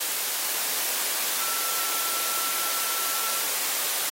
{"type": "tone in noise", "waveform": "sine", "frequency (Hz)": 1340, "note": "E6", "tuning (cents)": 28, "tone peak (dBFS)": -36, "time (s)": [1.39, 3.4], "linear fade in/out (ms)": 10, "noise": "white", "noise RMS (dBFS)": -27, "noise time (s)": [0, 4.1], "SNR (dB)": -12, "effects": ["high-pass 400 Hz 12 dB/octave", "AAC 48 kbps"]}